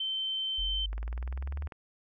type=tone; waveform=sine; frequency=3095 Hz; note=G7; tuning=23 cents flat; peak=-30 dBFS; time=0-0.86 s; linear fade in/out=5 ms
type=linear sweep; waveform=sine; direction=up; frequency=41.09 to 75.3 Hz; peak=-32 dBFS; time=0.58-1.68 s; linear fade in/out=10 ms
type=click train; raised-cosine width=0.5 ms; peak=-30 dBFS; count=17; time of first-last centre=0.93-1.722 s; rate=20.2 Hz
effects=none